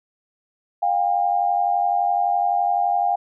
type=tone pair together; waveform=sine; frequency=708.2 / 800 Hz; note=F5 / G5; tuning=+24 / +35 cents; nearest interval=major second; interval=211 cents; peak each=-20 dBFS; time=0.82-3.16 s; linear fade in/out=10 ms; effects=none